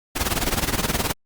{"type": "noise with tremolo", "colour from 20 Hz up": "pink", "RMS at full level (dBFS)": -20, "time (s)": [0.15, 1.13], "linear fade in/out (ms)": 20, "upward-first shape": "sine", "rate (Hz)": 19, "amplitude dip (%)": 80, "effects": ["Opus 48 kbps"]}